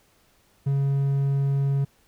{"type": "tone", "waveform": "triangle", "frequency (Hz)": 138.59, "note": "C#3", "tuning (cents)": 0, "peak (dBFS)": -18, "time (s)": [0.66, 1.85], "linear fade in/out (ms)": 10, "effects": ["pink hiss -62 dBFS RMS until 2.07 s"]}